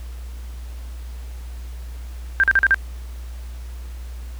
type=tone bursts; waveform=sine; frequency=1582 Hz; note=G6; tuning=15 cents sharp; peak=-11 dBFS; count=5; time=2.4-2.744 s; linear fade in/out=0 ms; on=36 ms; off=41 ms; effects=added 60 Hz sine -30 dBFS peak until 4.39 s + pink hiss -48 dBFS RMS until 4.39 s